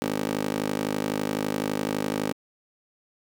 15% pulse tone with high-pass filter, 51.91 Hz, G#1, in tune, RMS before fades -28 dBFS, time 0.02-2.33 s, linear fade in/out 0 ms, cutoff 300 Hz, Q 2.7, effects 8-bit

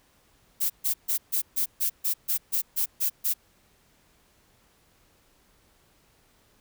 violet noise bursts, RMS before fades -25 dBFS, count 12, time 0.6-3.34 s, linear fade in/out 20 ms, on 100 ms, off 140 ms, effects pink hiss -63 dBFS RMS until 6.6 s

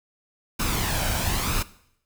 pink noise with flanger, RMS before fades -25 dBFS, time 0.59-1.63 s, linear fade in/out 10 ms, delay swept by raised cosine 0.77 to 1.3 ms, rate 1 Hz, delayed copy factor +0.5, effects noise-tail reverb RT60 0.7 s tail -18 dB re dry

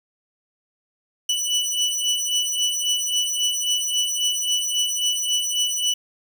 25% pulse beating tone pair, 2963 / 2966.7 Hz, F#7 / F#7, +2 / +4 cents, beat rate 3.7 Hz, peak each -20 dBFS, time 1.29-5.94 s, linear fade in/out 5 ms, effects none

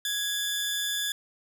sawtooth tone pair together, 1662 / 3508 Hz, G#6 / A7, +1 / -6 cents, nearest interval octave + minor second, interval 1293 cents, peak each -29 / -26 dBFS, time 0.05-1.12 s, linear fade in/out 2 ms, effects none

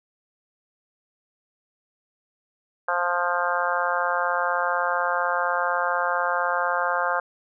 harmonic tone, 175.8 Hz, F3, 12 cents sharp, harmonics 3 / 4 / 5 / 6 / 7 / 8 / 9, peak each -29 / -29 / -29 / -29 / -29 / -29 / -29 dBFS, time 2.88-7.2 s, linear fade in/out 5 ms, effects none

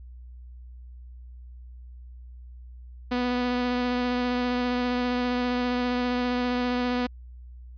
sawtooth tone with vibrato, 246.9 Hz, B3, in tune, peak -20 dBFS, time 3.11-7.07 s, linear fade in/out 10 ms, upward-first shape triangle, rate 15 Hz, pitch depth 15 cents each way, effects added 61 Hz sine -41 dBFS peak until 7.77 s + resampled to 11025 Hz

